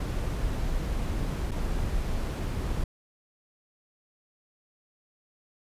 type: noise with dropouts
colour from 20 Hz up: brown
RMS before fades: -29 dBFS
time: 0-2.84 s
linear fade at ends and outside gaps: 5 ms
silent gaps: 1.511-1.515 s
effects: resampled to 32000 Hz